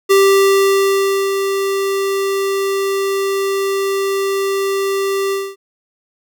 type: tone with ADSR envelope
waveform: square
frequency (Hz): 392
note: G4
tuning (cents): 0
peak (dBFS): -8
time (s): 0.09-5.56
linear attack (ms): 21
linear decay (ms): 1200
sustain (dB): -8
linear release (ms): 240
effects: none